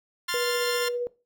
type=chord; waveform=15% pulse; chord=F major; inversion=second; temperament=equal; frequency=1046.5 / 1396.9 / 1760 Hz; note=C6 / F6 / A6; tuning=0 / 0 / 0 cents; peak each=-25 dBFS; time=0.28-0.89 s; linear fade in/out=10 ms
type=tone with tremolo; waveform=sine; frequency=485.6 Hz; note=B4; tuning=29 cents flat; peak=-25 dBFS; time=0.34-1.07 s; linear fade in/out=0 ms; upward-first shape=sine; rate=15 Hz; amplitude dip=30%
effects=noise-tail reverb RT60 0.3 s tail -19 dB re dry